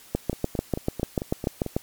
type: two click trains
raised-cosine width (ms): 2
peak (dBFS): -16 / -9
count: 7 / 12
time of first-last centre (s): 0.33-1.663 / 0.15-1.765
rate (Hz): 4.5 / 6.81
effects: white hiss -50 dBFS RMS until 1.82 s + MP3 96 kbps